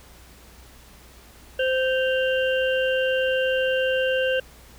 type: harmonic tone with a mistuned harmonic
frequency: 520 Hz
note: C5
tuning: 11 cents flat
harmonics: 1 / 3 / 5 / 6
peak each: -21 / -27 / -29 / -35 dBFS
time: 1.59-4.4 s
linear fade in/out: 5 ms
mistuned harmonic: 5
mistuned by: +120 cents
effects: added 60 Hz sine -50 dBFS peak until 4.78 s + pink hiss -50 dBFS RMS until 4.78 s